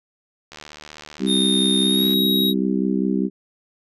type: click train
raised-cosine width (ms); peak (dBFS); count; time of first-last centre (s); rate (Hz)
0.2; -20; 123; 0.52-2.134; 75.6
type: harmonic tone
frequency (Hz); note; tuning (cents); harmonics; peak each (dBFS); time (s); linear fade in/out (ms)
65; C2; -11; 3 / 4 / 5 / 6; -21 / -23 / -25 / -27; 1.19-3.3; 50
type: tone with pitch glide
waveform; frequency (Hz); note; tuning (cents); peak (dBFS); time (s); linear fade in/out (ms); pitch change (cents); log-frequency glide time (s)
square; 3667 to 3807; A#7 to A#7; -29 to +36; -19; 1.26-2.54; 50; +65; 1.82-2.07
effects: none